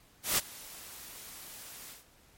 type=noise with ADSR envelope; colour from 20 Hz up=white; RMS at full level=-25 dBFS; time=0.23-2.05 s; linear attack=150 ms; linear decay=23 ms; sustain=-22 dB; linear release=150 ms; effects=pink hiss -62 dBFS RMS until 2.37 s + MP3 64 kbps